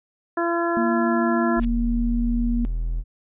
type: harmonic tone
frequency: 339.9 Hz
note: F4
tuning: 47 cents flat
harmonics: 1 / 2 / 3 / 4 / 5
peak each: -23 / -26 / -28 / -29 / -30 dBFS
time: 0.37-1.6 s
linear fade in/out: 5 ms
type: tone with pitch glide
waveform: sine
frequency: 233.4 to 236.8 Hz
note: A#3 to A#3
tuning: +2 to +27 cents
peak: -21 dBFS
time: 0.77-2.65 s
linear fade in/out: 0 ms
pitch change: +25 cents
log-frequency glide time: 1.08-2.38 s
type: noise with exponential growth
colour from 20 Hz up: white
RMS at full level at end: -32 dBFS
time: 1.55-1.65 s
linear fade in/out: 5 ms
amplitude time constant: 21 ms
type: tone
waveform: triangle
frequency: 41.2 Hz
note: E1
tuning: in tune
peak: -20 dBFS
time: 1.56-3.04 s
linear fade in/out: 50 ms
effects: resampled to 8000 Hz